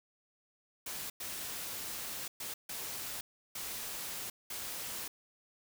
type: noise bursts at uneven times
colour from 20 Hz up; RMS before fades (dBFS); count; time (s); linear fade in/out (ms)
white; -41; 6; 0.86-1.1 / 1.2-2.28 / 2.4-2.54 / 2.69-3.21 / 3.55-4.3 / 4.5-5.08; 5
effects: none